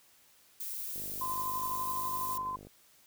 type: noise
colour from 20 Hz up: violet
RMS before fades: -39 dBFS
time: 0.6-2.38 s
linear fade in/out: 5 ms
type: click train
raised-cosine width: 2 ms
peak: -37 dBFS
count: 87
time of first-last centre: 0.96-2.67 s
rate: 50.3 Hz
type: tone with tremolo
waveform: sine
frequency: 1027 Hz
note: C6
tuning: 33 cents flat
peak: -32 dBFS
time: 1.21-2.56 s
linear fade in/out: 5 ms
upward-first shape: square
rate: 12 Hz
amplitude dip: 25%
effects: white hiss -63 dBFS RMS until 3.06 s